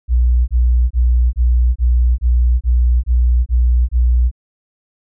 sine tone bursts, 60.6 Hz, B1, 32 cents flat, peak -9 dBFS, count 10, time 0.08-4.314 s, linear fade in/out 50 ms, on 400 ms, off 26 ms, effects none

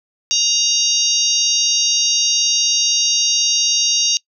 harmonic tone with a mistuned harmonic, 939 Hz, A#5, 12 cents sharp, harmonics 3 / 4 / 5 / 6 / 7, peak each -21 / -20 / -21 / -18 / -20 dBFS, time 0.31-4.17 s, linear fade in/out 0 ms, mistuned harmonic 7, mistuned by -53 cents, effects noise-tail reverb RT60 0.1 s tail -24 dB re dry

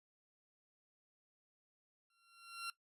20% pulse tone with exponential growth, 1370 Hz, F6, 34 cents flat, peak -34 dBFS, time 2.1-2.7 s, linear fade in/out 2 ms, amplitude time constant 130 ms, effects noise-tail reverb RT60 0.1 s tail -17 dB re dry + resampled to 32000 Hz

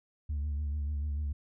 sine tone with vibrato, 73.42 Hz, D2, in tune, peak -28 dBFS, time 0.29-1.33 s, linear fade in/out 10 ms, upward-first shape triangle, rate 6.8 Hz, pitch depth 72 cents each way, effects tanh soft clip ceiling -29 dBFS

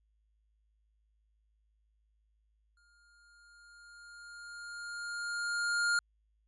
square tone with exponential growth, 1412 Hz, F6, 19 cents sharp, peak -27 dBFS, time 2.77-5.99 s, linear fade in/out 2 ms, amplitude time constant 700 ms, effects added 53 Hz sine -70 dBFS peak until 6.47 s + resampled to 24000 Hz

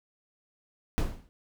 brown noise with exponential decay, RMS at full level -22 dBFS, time 0.98-1.29 s, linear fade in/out 0 ms, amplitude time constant 67 ms, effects none

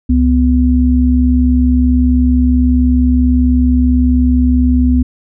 sine tone pair together, 68.51 / 250 Hz, C#2 / B3, -20 / +21 cents, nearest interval octave + minor seventh, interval 2241 cents, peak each -10 dBFS, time 0.09-5.03 s, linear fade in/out 10 ms, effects none

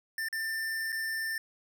square tone with dropouts, 1789 Hz, A6, 28 cents sharp, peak -32 dBFS, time 0.18-1.38 s, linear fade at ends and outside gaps 2 ms, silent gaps 0.286-0.327 / 0.921-0.926 s, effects none

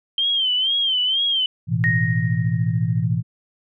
sine tone with vibrato, 3131 Hz, G7, 3 cents flat, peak -17 dBFS, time 0.18-1.46 s, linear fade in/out 2 ms, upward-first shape sine, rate 2.1 Hz, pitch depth 95 cents each way
sine chord, A suspended second, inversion none, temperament just, 110 / 123.75 / 165 Hz, A2 / B2 / E3, 0 / +4 / +2 cents, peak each -22 dBFS, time 1.67-3.23 s, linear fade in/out 50 ms
sine tone with exponential decay, 1864.7 Hz, A#6, in tune, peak -16 dBFS, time 1.84-3.04 s, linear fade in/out 0 ms, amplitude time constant 260 ms
effects none

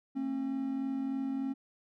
triangle tone pair together, 226.4 / 269.7 Hz, A3 / C#4, +50 / -47 cents, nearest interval minor third, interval 303 cents, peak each -38 / -30 dBFS, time 0.15-1.54 s, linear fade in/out 20 ms, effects none

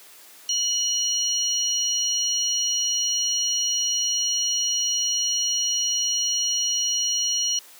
sine tone cluster, 2950 / 4279 / 5740 Hz, F#7 / C8 / F8, -6 / +38 / +47 cents, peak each -27 / -29 / -23 dBFS, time 0.49-7.59 s, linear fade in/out 2 ms, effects white hiss -48 dBFS RMS until 7.79 s + high-pass 300 Hz 12 dB/octave

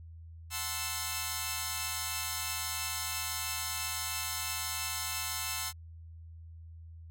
5% pulse chord, F# half-diminished seventh, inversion none, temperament equal, 740 / 880 / 1046.5 / 1318.5 Hz, F#5 / A5 / C6 / E6, 0 / 0 / 0 / 0 cents, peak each -31 / -29 / -26 / -26 dBFS, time 0.5-5.73 s, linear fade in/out 50 ms, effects added 82 Hz sine -46 dBFS peak until 7.1 s

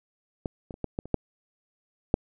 clicks, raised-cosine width 2 ms, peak -16 / -24 / -28 / -16 / -16 / -27 / -9 / -6 dBFS, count 8, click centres 0.458 / 0.708 / 0.741 / 0.843 / 0.989 / 1.056 / 1.143 / 2.141 s, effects none

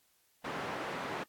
white band-pass noise, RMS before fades -39 dBFS, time 0.44-1.24 s, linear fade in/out 10 ms, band 150 to 1300 Hz, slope 12 dB/octave, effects white hiss -71 dBFS RMS until 1.28 s + AAC 64 kbps

